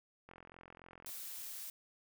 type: click train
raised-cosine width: 0.5 ms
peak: -39 dBFS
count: 36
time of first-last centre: 0.29-1.093 s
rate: 43.6 Hz
type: noise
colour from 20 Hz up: blue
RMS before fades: -46 dBFS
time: 1.06-1.7 s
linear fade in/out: 2 ms
effects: none